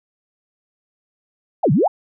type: exponential two-way sweep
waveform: sine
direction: down then up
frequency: 920 to 126.5 to 920 Hz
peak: -12 dBFS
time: 1.63-1.88 s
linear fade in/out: 10 ms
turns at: 1.72 s
effects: none